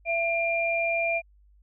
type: tone pair together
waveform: sine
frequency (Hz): 671 / 2391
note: E5 / D7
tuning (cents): +31 / +30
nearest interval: octave + minor seventh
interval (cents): 2199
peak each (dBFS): -26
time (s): 0.05-1.22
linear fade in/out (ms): 50
effects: added 50 Hz sine -55 dBFS peak until 1.62 s